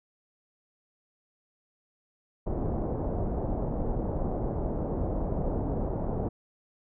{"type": "low-pass noise", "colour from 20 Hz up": "pink", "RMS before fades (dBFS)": -30, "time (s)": [2.46, 6.29], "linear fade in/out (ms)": 10, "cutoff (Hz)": 740, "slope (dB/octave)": 24, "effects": []}